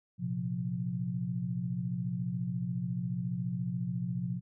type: chord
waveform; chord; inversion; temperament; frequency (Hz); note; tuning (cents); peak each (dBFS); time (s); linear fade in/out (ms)
sine; Bb suspended second; none; equal with one note detuned; 116.54 / 130.81 / 177.36; Bb2 / C3 / F3; 0 / 0 / +27; -38 / -36 / -34; 0.18-4.41; 50
effects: none